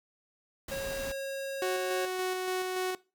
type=noise; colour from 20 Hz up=pink; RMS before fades=-41 dBFS; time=0.68-1.12 s; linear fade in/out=5 ms
type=tone; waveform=square; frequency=545 Hz; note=C#5; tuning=29 cents flat; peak=-34 dBFS; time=0.71-2.06 s; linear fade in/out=10 ms
type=tone with tremolo; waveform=sawtooth; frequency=370 Hz; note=F#4; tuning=in tune; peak=-25 dBFS; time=1.62-2.95 s; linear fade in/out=2 ms; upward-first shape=square; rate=3.5 Hz; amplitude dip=25%
effects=noise-tail reverb RT60 0.3 s tail -21 dB re dry